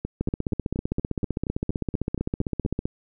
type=two click trains; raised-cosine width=3 ms; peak=-12 / -15 dBFS; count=42 / 12; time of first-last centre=0.21-2.855 / 0.05-2.65 s; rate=15.5 / 4.23 Hz; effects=none